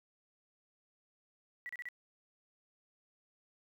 sine tone bursts, 1948 Hz, B6, 24 cents flat, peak -40 dBFS, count 4, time 1.66-1.887 s, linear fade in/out 0 ms, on 32 ms, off 33 ms, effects 11-bit

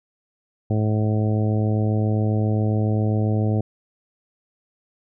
harmonic tone, 107.4 Hz, A2, 41 cents flat, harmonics 1 / 2 / 3 / 4 / 5 / 6 / 7, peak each -19 / -25 / -29 / -31 / -33 / -35 / -36 dBFS, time 0.7-3.61 s, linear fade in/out 5 ms, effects none

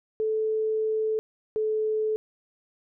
sine tone pair in turn, 436.5 / 433.2 Hz, A4 / A4, -14 / -27 cents, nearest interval unison, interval 13 cents, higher first, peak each -23 dBFS, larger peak neither, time 0.2-1.19 / 1.56-2.16 s, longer first, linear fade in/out 0 ms, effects none

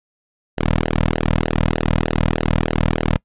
sawtooth tone with flanger, 40 Hz, D#1, 49 cents sharp, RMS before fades -18 dBFS, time 0.57-3.18 s, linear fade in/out 20 ms, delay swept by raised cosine 0.82 to 2.72 ms, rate 3.3 Hz, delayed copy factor -0.9, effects noise-tail reverb RT60 0.1 s tail -26 dB re dry + resampled to 8000 Hz

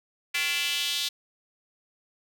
square tone with high-pass filter sweep, 156.4 Hz, D#3, 9 cents sharp, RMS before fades -28 dBFS, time 0.34-1.09 s, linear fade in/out 10 ms, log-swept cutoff 2300 to 3700 Hz, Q 3.1, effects none

